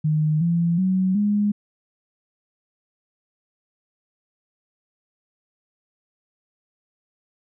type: tone with pitch steps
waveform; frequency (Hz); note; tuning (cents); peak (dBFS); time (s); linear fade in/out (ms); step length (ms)
sine; 153.8 / 169.67 / 187.18 / 206.5; D#3 / F3 / F#3 / G#3; -20 / -50 / +20 / -10; -17; 0.04-1.52; 10; 370
effects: none